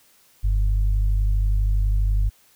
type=tone pair together; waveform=sine; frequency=47.74 / 100 Hz; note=G1 / G2; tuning=-45 / +35 cents; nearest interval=octave + minor second; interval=1280 cents; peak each=-17 / -27 dBFS; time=0.43-2.3 s; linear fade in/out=20 ms; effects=white hiss -57 dBFS RMS until 2.55 s